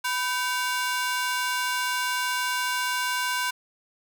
sawtooth ring-modulated tone, 1265 Hz, D#6, 28 cents sharp, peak -18 dBFS, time 0.04-3.51 s, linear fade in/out 10 ms, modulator 273 Hz, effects none

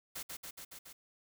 white noise with echo, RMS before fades -42 dBFS, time 0.15-0.23 s, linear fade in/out 10 ms, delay 140 ms, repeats 5, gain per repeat -2 dB, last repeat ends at 0.93 s, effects none

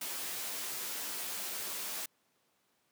white noise with comb filter, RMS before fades -39 dBFS, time 0.01-2.06 s, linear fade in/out 5 ms, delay 12 ms, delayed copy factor -0.6, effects pink hiss -74 dBFS RMS until 2.91 s + high-pass 200 Hz 12 dB/octave

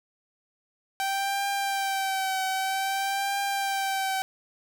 sawtooth tone with vibrato, 778 Hz, G5, 13 cents flat, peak -22 dBFS, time 1-4.22 s, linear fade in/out 0 ms, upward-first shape triangle, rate 0.52 Hz, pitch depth 43 cents each way, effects none

